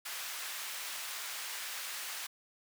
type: high-pass noise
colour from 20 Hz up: pink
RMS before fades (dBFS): -41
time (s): 0.05-2.27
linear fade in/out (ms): 10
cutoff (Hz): 1400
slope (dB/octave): 12
effects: none